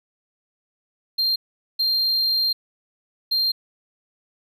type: tone bursts at uneven times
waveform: triangle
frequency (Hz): 4186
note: C8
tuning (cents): 0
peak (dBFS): -17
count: 3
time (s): 1.18-1.36 / 1.79-2.53 / 3.31-3.52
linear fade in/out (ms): 10
effects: none